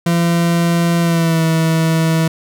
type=tone with pitch glide; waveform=40% pulse; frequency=170 to 162.14 Hz; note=F3 to E3; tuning=-46 to -28 cents; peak=-11 dBFS; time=0.06-2.28 s; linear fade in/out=5 ms; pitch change=-82 cents; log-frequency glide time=1.01-1.43 s; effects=none